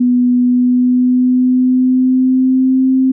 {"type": "tone with pitch glide", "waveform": "sine", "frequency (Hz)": [246.9, 261.6], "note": ["B3", "C4"], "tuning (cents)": [0, 0], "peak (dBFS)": -8, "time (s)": [0, 3.12], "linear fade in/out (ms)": 10, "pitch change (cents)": 100, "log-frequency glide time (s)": [0.4, 2.88], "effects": []}